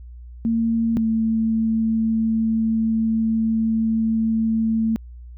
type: tone pair in turn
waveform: sine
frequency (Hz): 228.1 / 223.4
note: A#3 / A3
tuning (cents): -37 / +27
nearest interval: unison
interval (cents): 36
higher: first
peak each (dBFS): -17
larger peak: neither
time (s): 0.45-0.97 / 0.97-4.96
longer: second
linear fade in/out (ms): 0
effects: added 60 Hz sine -36 dBFS peak until 5.37 s